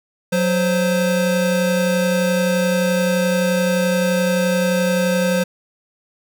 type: tone pair together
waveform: square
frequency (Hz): 183.9 / 520.1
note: F#3 / C5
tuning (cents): -10 / -10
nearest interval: octave + tritone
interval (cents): 1800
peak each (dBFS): -19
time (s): 0.32-5.44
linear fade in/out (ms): 10
effects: none